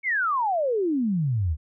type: exponential sweep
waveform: sine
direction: down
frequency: 2254 to 71 Hz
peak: -21 dBFS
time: 0.03-1.57 s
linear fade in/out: 50 ms
effects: none